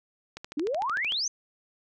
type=click train; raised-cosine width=0.2 ms; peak=-21 dBFS; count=11; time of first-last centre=0.37-1.122 s; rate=13.3 Hz
type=exponential sweep; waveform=sine; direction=up; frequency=277.2 to 6450 Hz; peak=-26 dBFS; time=0.57-1.28 s; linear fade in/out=5 ms
effects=none